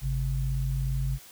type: tone pair together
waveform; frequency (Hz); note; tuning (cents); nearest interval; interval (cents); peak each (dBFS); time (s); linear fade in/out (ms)
sine; 51.01 / 133.6; G#1 / C3; -30 / +36; octave + perfect fourth; 1666; -28; 0.01-1.19; 50
effects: white hiss -50 dBFS RMS until 1.31 s